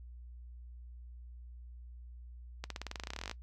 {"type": "accelerating click train", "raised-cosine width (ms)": 0.2, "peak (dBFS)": -22, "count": 20, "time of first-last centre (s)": [2.64, 3.313], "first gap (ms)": 63, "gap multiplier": 0.93, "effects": ["noise-tail reverb RT60 0.1 s tail -20 dB re dry", "added 60 Hz sine -47 dBFS peak until 3.42 s"]}